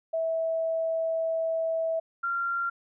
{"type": "tone pair in turn", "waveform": "sine", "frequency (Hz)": [652, 1381.5], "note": ["E5", "F6"], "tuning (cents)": [-19, -19], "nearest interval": "octave + minor second", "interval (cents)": 1300, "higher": "second", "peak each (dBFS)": [-25, -26], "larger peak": "first", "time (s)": [[0.13, 2], [2.23, 2.7]], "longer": "first", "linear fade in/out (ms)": 10, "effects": []}